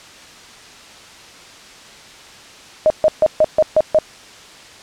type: tone bursts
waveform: sine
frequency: 622.3 Hz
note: D#5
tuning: in tune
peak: -8 dBFS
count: 7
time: 2.86-3.987 s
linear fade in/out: 0 ms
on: 41 ms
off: 140 ms
effects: white hiss -40 dBFS RMS until 4.82 s + low-pass 6000 Hz 12 dB/octave